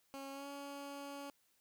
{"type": "tone with pitch glide", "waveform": "15% pulse", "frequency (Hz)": [273.7, 281.7], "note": ["C#4", "C#4"], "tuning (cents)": [-22, 28], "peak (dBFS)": -39, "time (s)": [0.14, 1.3], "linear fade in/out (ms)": 0, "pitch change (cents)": 50, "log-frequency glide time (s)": [0.32, 0.47], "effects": ["white hiss -75 dBFS RMS until 1.6 s"]}